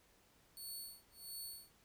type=tone with tremolo; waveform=10% pulse; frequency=4435 Hz; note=C#8; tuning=in tune; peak=-38 dBFS; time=0.57-1.73 s; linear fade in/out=0 ms; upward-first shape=sine; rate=1.5 Hz; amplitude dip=100%; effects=pink hiss -70 dBFS RMS until 1.84 s